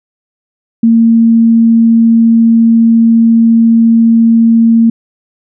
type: tone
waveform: sine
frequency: 228.6 Hz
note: A#3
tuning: 34 cents flat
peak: -3 dBFS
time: 0.83-4.9 s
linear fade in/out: 5 ms
effects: none